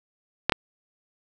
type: clicks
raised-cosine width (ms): 0.3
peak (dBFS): -3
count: 2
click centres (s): 0.496 / 0.522
effects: none